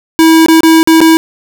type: tone with dropouts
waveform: square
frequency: 323.7 Hz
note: E4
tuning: 31 cents flat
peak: -3 dBFS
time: 0.19-1.17 s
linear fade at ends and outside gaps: 0 ms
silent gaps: 0.461-0.484 / 0.606-0.633 / 0.83-0.874 / 1.005-1.014 s
effects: 7-bit